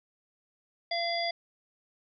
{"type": "harmonic tone", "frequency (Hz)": 684, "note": "F5", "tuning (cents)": -36, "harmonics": [1, 3, 5, 7], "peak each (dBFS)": [-31, -35, -38, -34], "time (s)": [0.91, 1.31], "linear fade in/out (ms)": 5, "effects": []}